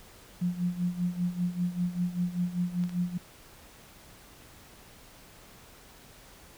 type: tone with tremolo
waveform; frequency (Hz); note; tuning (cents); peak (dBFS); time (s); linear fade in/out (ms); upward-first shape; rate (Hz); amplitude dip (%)
sine; 177.3; F3; +26; -24; 0.41-3.18; 10; sine; 5.1; 80
type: clicks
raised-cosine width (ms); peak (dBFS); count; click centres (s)
0.2; -29; 2; 2.838 / 2.894
effects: pink hiss -53 dBFS RMS until 6.57 s